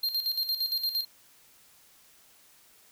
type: tone with tremolo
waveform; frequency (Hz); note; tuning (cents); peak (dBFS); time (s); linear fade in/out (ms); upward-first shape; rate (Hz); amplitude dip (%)
square; 4193; C8; +3; -26; 0.03-1.05; 5; square; 8.7; 65
effects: white hiss -59 dBFS RMS until 2.91 s